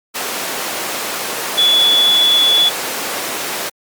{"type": "tone in noise", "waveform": "sine", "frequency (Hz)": 3425, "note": "A7", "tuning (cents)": -47, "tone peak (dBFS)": -9, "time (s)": [1.57, 2.7], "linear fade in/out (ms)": 20, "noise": "pink", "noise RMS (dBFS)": -20, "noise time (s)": [0.14, 3.7], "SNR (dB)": 8, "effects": ["high-pass 400 Hz 12 dB/octave", "Opus 48 kbps"]}